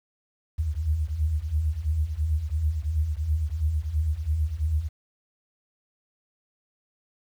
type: tone cluster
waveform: sine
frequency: 70.5 / 76.7 / 79.6 Hz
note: C#2 / D#2 / D#2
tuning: +30 / -24 / +40 cents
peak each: -31 / -30 / -25 dBFS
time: 0.58-4.89 s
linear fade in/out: 20 ms
effects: 9-bit

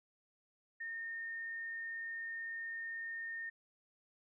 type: tone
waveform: sine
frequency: 1829 Hz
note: A#6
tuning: 33 cents flat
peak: -40 dBFS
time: 0.8-3.5 s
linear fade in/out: 10 ms
effects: none

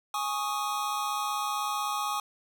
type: chord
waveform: square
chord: Ab suspended fourth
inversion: none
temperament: equal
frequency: 830.6 / 1108.7 / 1244.5 Hz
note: Ab5 / Db6 / Eb6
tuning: 0 / 0 / 0 cents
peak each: -34 dBFS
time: 0.14-2.2 s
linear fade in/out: 2 ms
effects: none

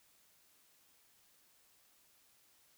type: silence
effects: white hiss -69 dBFS RMS until 2.77 s

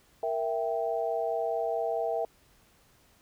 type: chord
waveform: sine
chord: E diminished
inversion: second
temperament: equal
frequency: 466.2 / 659.3 / 784 Hz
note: Bb4 / E5 / G5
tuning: 0 / 0 / 0 cents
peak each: -32 / -30 / -34 dBFS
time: 0.23-2.25 s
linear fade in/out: 2 ms
effects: pink hiss -63 dBFS RMS until 3.21 s

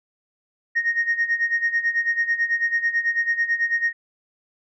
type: tone with tremolo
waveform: sine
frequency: 1861 Hz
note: A#6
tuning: 3 cents flat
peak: -15 dBFS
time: 0.75-3.93 s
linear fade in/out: 20 ms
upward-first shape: sine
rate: 9.1 Hz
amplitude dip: 80%
effects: tanh soft clip ceiling -13 dBFS

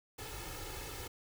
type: noise with comb filter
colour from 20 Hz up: pink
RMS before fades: -44 dBFS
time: 0.18-1.08 s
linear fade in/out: 10 ms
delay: 2.3 ms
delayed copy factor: +0.75
effects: none

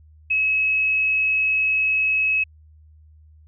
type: tone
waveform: sine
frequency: 2570 Hz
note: E7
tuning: 45 cents flat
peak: -17 dBFS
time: 0.3-2.44 s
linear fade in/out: 10 ms
effects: added 77 Hz sine -47 dBFS peak until 3.47 s

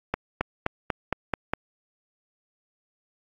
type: accelerating click train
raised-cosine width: 0.5 ms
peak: -9 dBFS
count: 7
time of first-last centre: 0.14-1.536 s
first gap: 270 ms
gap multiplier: 0.94
effects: AAC 48 kbps

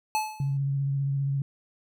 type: tone with exponential decay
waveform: square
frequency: 863 Hz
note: A5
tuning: 34 cents flat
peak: -22 dBFS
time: 0.15-0.57 s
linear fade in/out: 0 ms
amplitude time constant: 90 ms
type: tone with vibrato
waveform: sine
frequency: 138.59 Hz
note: C#3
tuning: in tune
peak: -24 dBFS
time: 0.4-1.42 s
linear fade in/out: 2 ms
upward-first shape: sine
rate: 15 Hz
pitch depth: 21 cents each way
effects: none

